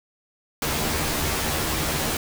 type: noise with comb filter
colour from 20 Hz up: pink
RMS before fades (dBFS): -25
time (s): 0.62-2.17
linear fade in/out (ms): 2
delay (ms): 13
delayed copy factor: +0.8
effects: none